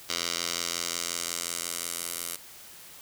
10% pulse tone with band-pass filter sweep, 85.6 Hz, F2, 34 cents flat, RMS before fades -33 dBFS, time 0.09-2.36 s, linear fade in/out 5 ms, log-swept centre 4900 to 11000 Hz, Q 1.3, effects white hiss -48 dBFS RMS until 3.01 s

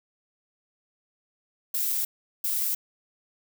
violet noise bursts at uneven times, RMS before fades -27 dBFS, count 2, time 1.74-2.05 / 2.44-2.75 s, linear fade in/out 5 ms, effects none

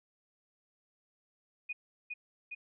sine tone with echo, 2473 Hz, D#7, 11 cents flat, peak -35 dBFS, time 1.69-1.73 s, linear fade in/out 10 ms, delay 410 ms, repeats 2, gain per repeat -2 dB, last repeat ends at 2.55 s, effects none

